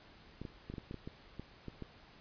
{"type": "clicks", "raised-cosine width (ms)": 3, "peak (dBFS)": -30, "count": 11, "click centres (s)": [0.416, 0.452, 0.7, 0.739, 0.782, 0.911, 0.943, 1.075, 1.396, 1.683, 1.823], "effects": ["pink hiss -59 dBFS RMS until 2.2 s", "resampled to 11025 Hz"]}